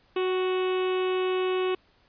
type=harmonic tone with a mistuned harmonic; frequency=370 Hz; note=F#4; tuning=in tune; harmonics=1 / 2 / 3 / 4 / 5 / 6 / 7 / 8 / 9 / 10; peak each=-24 / -38 / -35 / -43 / -46 / -44 / -39 / -41 / -48 / -48 dBFS; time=0.16-1.75 s; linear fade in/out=5 ms; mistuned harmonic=2; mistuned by=+26 cents; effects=pink hiss -63 dBFS RMS until 2.08 s + resampled to 11025 Hz